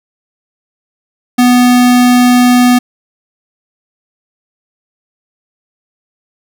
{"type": "tone", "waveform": "square", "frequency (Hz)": 246.9, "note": "B3", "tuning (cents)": 0, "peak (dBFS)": -5, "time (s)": [1.38, 2.79], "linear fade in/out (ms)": 10, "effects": []}